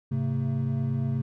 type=tone cluster; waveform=triangle; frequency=105.8 / 134.2 / 224.9 Hz; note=G#2 / C3 / A3; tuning=+33 / +44 / +38 cents; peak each=-31 / -24 / -30 dBFS; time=0.11-1.22 s; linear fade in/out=10 ms; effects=none